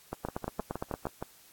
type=two click trains; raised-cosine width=1 ms; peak=-18 / -20 dBFS; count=8 / 8; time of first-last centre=0.25-1.055 / 0.13-1.225 s; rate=8.7 / 6.39 Hz; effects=white hiss -58 dBFS RMS until 1.52 s + AAC 64 kbps